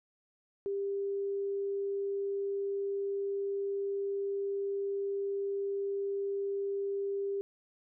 sine tone, 397.4 Hz, G4, 24 cents sharp, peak -31 dBFS, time 0.66-7.41 s, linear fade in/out 0 ms, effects none

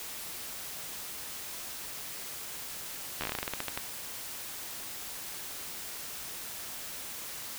slowing click train, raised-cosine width 0.3 ms, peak -16 dBFS, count 15, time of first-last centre 3.21-3.775 s, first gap 12 ms, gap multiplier 1.17, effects white hiss -41 dBFS RMS until 7.58 s

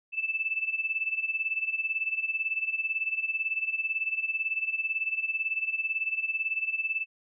sine tone with tremolo, 2636 Hz, E7, 1 cent flat, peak -24 dBFS, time 0.12-7.06 s, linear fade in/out 50 ms, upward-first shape sine, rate 18 Hz, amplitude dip 80%, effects none

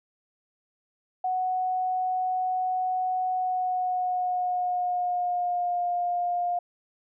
sine tone with pitch glide, 740 to 706.6 Hz, F#5 to F5, 0 to +20 cents, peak -24 dBFS, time 1.24-6.59 s, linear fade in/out 5 ms, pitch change -80 cents, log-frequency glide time 3.32-5.84 s, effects none

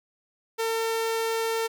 sawtooth tone, 452 Hz, A4, 47 cents sharp, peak -21 dBFS, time 0.58-1.68 s, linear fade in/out 20 ms, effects none

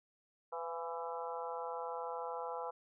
harmonic tone with a mistuned harmonic, 166.7 Hz, E3, 20 cents sharp, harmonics 3 / 4 / 5 / 6 / 7 / 8, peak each -43 / -47 / -44 / -45 / -51 / -49 dBFS, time 0.52-2.71 s, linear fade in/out 10 ms, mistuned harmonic 4, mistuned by +34 cents, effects none

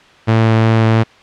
sawtooth tone, 112.1 Hz, A2, 33 cents sharp, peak -5 dBFS, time 0.27-1.04 s, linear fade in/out 20 ms, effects white hiss -44 dBFS RMS until 1.22 s + low-pass 3000 Hz 12 dB/octave

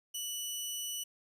15% pulse tone, 2960 Hz, F#7, in tune, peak -29 dBFS, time 0.14-1.04 s, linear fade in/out 10 ms, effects 11-bit

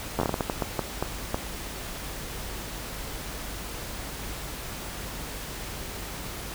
slowing click train, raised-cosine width 1 ms, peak -11 dBFS, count 13, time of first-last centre 0.19-1.345 s, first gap 10 ms, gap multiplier 1.37, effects added 50 Hz sine -41 dBFS peak until 6.54 s + pink hiss -37 dBFS RMS until 6.54 s

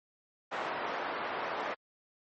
pink band-pass noise, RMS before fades -36 dBFS, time 0.51-1.75 s, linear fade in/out 20 ms, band 560 to 1600 Hz, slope 12 dB/octave, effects MP3 32 kbps

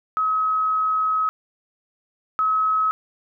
sine tone pair in turn, 1277 / 1282.1 Hz, D#6 / E6, +45 / -48 cents, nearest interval unison, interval 7 cents, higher second, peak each -18 / -17 dBFS, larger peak second, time 0.17-1.29 / 2.39-2.91 s, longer first, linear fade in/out 0 ms, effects none

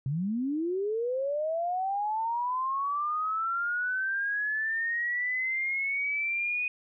sine linear sweep, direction up, 126.3 to 2489 Hz, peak -27 dBFS, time 0.06-6.68 s, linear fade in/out 2 ms, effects none

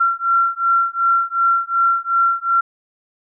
sine beating tone pair, 1364 / 1366.7 Hz, F6 / F6, -41 / -38 cents, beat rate 2.7 Hz, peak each -17 dBFS, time 0-2.61 s, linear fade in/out 10 ms, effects none

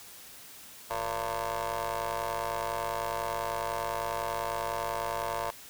20% pulse ring-modulated tone, 110 Hz, A2, in tune, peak -23 dBFS, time 0.9-5.51 s, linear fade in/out 10 ms, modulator 793 Hz, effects white hiss -49 dBFS RMS until 5.69 s

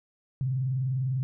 sine tone with vibrato, 129.8 Hz, C3, 13 cents flat, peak -25 dBFS, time 0.41-1.23 s, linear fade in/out 0 ms, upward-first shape sine, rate 20 Hz, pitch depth 130 cents each way, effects none

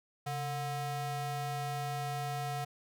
square ring-modulated tone, 293.7 Hz, D4, in tune, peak -32 dBFS, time 0.26-2.65 s, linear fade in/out 10 ms, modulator 430 Hz, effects none

